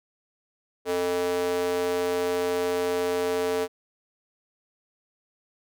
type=tone with high-pass filter; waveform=square; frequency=88.6 Hz; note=F2; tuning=25 cents sharp; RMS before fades=-26 dBFS; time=0.85-3.68 s; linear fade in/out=50 ms; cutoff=430 Hz; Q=3.2; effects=none